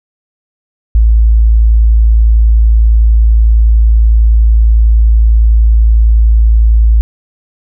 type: tone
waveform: sine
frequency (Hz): 55.4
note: A1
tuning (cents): +13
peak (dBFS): -3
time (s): 0.95-7.01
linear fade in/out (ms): 0
effects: none